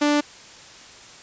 sawtooth tone, 293.7 Hz, D4, in tune, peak -13 dBFS, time 0.01-0.21 s, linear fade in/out 10 ms, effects white hiss -44 dBFS RMS until 1.22 s + resampled to 16000 Hz

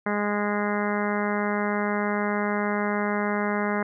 harmonic tone, 206.6 Hz, G#3, 9 cents flat, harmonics 1 / 2 / 3 / 4 / 5 / 6 / 7 / 8 / 9 / 10, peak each -27 / -30 / -32 / -33 / -34 / -35 / -35 / -36 / -37 / -37 dBFS, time 0.06-3.83 s, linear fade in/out 5 ms, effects none

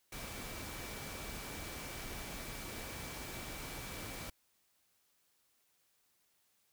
sine tone in noise, 2311 Hz, D7, 28 cents flat, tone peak -54 dBFS, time 0.12-4.3 s, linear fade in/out 5 ms, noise pink, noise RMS -45 dBFS, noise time 0.12-4.3 s, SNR -12 dB, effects white hiss -75 dBFS RMS until 6.72 s

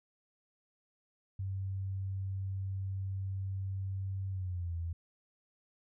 sine tone with pitch glide, 96.3 to 84.32 Hz, G2 to E2, -30 to +40 cents, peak -34 dBFS, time 1.39-4.93 s, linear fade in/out 5 ms, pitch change -230 cents, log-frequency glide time 4.3-4.75 s, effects none

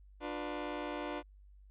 20% pulse chord, B diminished, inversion first, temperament just, 296.3 / 355.6 / 493.9 Hz, D4 / F4 / B4, +15 / +31 / 0 cents, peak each -35 / -38 / -39 dBFS, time 0.2-1.23 s, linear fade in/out 50 ms, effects added 49 Hz sine -55 dBFS peak until 1.7 s + resampled to 8000 Hz

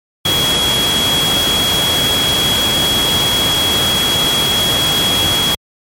sine tone in noise, 3322 Hz, G#7, in tune, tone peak -13 dBFS, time 0.25-5.55 s, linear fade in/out 5 ms, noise pink, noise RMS -17 dBFS, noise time 0.25-5.55 s, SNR +1 dB, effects high-pass 80 Hz 12 dB/octave + MP3 64 kbps

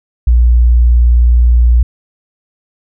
sine tone, 59.6 Hz, A#1, 39 cents sharp, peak -4 dBFS, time 0.27-1.83 s, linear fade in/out 5 ms, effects none

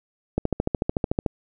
click train, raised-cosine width 2 ms, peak -8 dBFS, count 13, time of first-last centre 0.38-1.262 s, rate 13.6 Hz, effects none

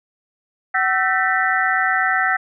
sine tone cluster, 755 / 1324 / 1544 / 1794 / 1962 Hz, F#5 / E6 / G6 / A6 / B6, +35 / +7 / -27 / +33 / -12 cents, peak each -22 dBFS, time 0.74-2.37 s, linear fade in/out 10 ms, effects none

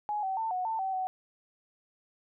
sine tone with pitch steps, 837 / 765 / 894 / 734 / 892 / 766 / 750 Hz, G#5 / G5 / A5 / F#5 / A5 / G5 / F#5, +13 / -42 / +27 / -14 / +23 / -40 / +23 cents, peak -29 dBFS, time 0.09-1.07 s, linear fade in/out 0 ms, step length 140 ms, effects none

